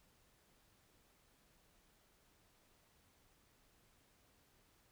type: silence
effects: pink hiss -72 dBFS RMS until 4.91 s